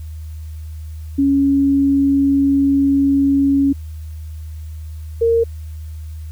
sine tone pair in turn, 277.2 / 460.8 Hz, C#4 / A#4, 0 / -20 cents, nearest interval major sixth, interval 880 cents, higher second, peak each -11 dBFS, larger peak neither, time 1.18-3.73 / 5.21-5.44 s, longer first, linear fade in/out 10 ms, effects added 78 Hz sine -27 dBFS peak until 6.31 s + white hiss -52 dBFS RMS until 6.31 s

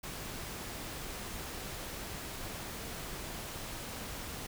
pink noise, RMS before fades -42 dBFS, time 0.03-4.47 s, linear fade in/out 10 ms, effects none

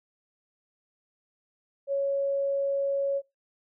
sine tone, 555 Hz, C#5, 2 cents sharp, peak -24 dBFS, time 1.87-3.22 s, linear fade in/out 50 ms, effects noise-tail reverb RT60 0.2 s tail -20 dB re dry

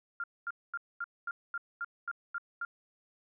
sine tone bursts, 1396.9 Hz, F6, in tune, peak -33 dBFS, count 10, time 0.2-2.65 s, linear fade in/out 2 ms, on 38 ms, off 230 ms, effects none

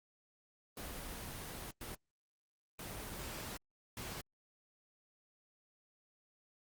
pink noise bursts at uneven times, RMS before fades -45 dBFS, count 4, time 0.77-1.71 / 1.81-1.95 / 2.79-3.57 / 3.97-4.21 s, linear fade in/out 2 ms, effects Opus 24 kbps

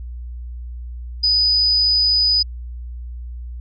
sine tone, 4978 Hz, D#8, in tune, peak -13 dBFS, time 1.23-2.43 s, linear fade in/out 10 ms, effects added 60 Hz sine -28 dBFS peak until 3.6 s

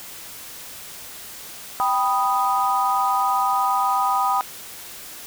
sine chord, G augmented, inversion none, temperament equal, 784 / 987.8 / 1244.5 Hz, G5 / B5 / D#6, 0 / 0 / 0 cents, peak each -22 dBFS, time 1.8-4.41 s, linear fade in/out 0 ms, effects white hiss -38 dBFS RMS until 5.26 s

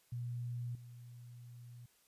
sine tone with level steps, 120.9 Hz, B2, 36 cents flat, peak -38 / -50 dBFS, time 0.12-1.86 s, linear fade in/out 5 ms, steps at 0.75 s, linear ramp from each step 2 ms, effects white hiss -71 dBFS RMS until 2.07 s + resampled to 32000 Hz

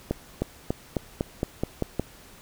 accelerating click train, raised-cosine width 2 ms, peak -11 dBFS, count 9, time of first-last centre 0.11-1.996 s, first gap 310 ms, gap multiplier 0.92, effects pink hiss -50 dBFS RMS until 2.41 s

